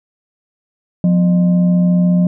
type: tone with frequency modulation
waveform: sine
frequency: 178.4 Hz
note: F3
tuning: 37 cents sharp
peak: -9 dBFS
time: 1.04-2.27 s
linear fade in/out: 2 ms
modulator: 431 Hz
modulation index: 0.32
effects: none